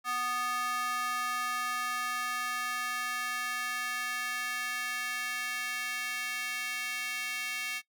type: tone with high-pass filter sweep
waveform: square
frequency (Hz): 246.9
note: B3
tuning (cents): 0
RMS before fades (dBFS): -34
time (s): 0.04-7.82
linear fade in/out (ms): 50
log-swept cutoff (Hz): 1200 to 2200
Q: 2.5
effects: noise-tail reverb RT60 0.1 s tail -19 dB re dry

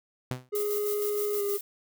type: tone with exponential decay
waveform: sawtooth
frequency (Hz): 127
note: B2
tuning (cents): +49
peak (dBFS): -23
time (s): 0.31-0.49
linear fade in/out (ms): 0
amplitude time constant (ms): 38
type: tone with pitch glide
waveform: triangle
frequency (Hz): 415.3 to 406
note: G#4 to G#4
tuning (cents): 0 to -39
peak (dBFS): -25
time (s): 0.52-1.58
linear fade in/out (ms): 20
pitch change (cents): -39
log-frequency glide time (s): 1.36-1.42
type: noise with tremolo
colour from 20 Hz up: violet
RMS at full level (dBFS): -34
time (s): 0.55-1.61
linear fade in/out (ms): 2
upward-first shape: square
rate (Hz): 6.4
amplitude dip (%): 40
effects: none

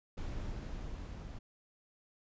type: noise with level ramp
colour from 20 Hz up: brown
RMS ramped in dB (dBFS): -39 to -45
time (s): 0.17-1.39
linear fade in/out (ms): 10
effects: resampled to 16000 Hz

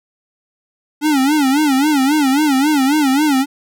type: tone with vibrato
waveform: square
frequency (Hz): 284.1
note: C#4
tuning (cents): +43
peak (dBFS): -12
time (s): 1.01-3.46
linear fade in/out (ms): 50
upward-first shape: sine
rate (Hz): 3.7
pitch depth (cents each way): 150
effects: none

